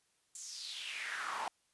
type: noise with high-pass filter sweep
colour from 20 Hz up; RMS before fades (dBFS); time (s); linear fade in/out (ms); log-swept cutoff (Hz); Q
brown; -42; 0.35-1.48; 2; 7600 to 850; 4.2
effects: white hiss -75 dBFS RMS until 1.73 s + resampled to 24000 Hz